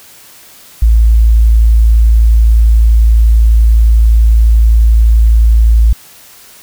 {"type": "tone", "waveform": "sine", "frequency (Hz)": 55.8, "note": "A1", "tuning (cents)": 25, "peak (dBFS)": -3, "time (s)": [0.82, 5.93], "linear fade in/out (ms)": 5, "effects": ["white hiss -38 dBFS RMS until 6.62 s"]}